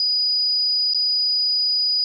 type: tone with dropouts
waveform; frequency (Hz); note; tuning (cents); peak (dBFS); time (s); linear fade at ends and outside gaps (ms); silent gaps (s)
sine; 4935; D#8; -15; -17; 0-2.04; 1; 0.936-0.946
effects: 9-bit